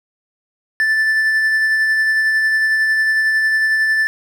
triangle tone with tremolo, 1760 Hz, A6, in tune, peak -10 dBFS, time 0.8-4.07 s, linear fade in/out 0 ms, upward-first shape sine, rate 11 Hz, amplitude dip 25%, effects none

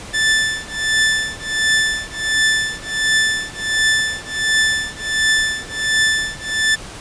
sawtooth tone with tremolo, 1760 Hz, A6, in tune, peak -8 dBFS, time 0.13-6.76 s, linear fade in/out 20 ms, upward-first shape triangle, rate 1.4 Hz, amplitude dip 100%, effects pink hiss -34 dBFS RMS until 7 s + resampled to 22050 Hz

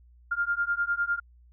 sine beating tone pair, 1398 / 1407.9 Hz, F6 / F6, +1 / +14 cents, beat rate 9.9 Hz, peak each -28 dBFS, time 0.31-1.2 s, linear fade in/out 10 ms, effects added 60 Hz sine -53 dBFS peak until 1.52 s

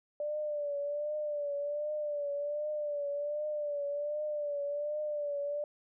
sine tone with vibrato, 587.3 Hz, D5, in tune, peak -32 dBFS, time 0.2-5.64 s, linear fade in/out 2 ms, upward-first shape triangle, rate 1.3 Hz, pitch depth 59 cents each way, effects none

